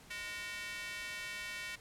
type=tone with high-pass filter; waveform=square; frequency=205.8 Hz; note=G#3; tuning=16 cents flat; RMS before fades=-43 dBFS; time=0.1-1.76 s; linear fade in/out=10 ms; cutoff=2000 Hz; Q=2.4; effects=pink hiss -58 dBFS RMS until 1.8 s + low-pass 12000 Hz 12 dB/octave